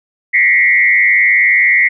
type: tone with frequency modulation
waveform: sine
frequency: 2054 Hz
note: C7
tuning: 33 cents flat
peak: -7 dBFS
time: 0.33-1.89 s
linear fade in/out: 20 ms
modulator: 99.2 Hz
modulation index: 1.5
effects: none